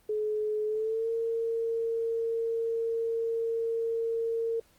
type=tone with pitch glide; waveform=sine; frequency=426.6 to 457.2 Hz; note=G#4 to A#4; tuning=+46 to -34 cents; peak=-27 dBFS; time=0.09-4.6 s; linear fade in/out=5 ms; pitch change=+120 cents; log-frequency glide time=0.66-1.1 s; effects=pink hiss -64 dBFS RMS until 4.78 s + Opus 24 kbps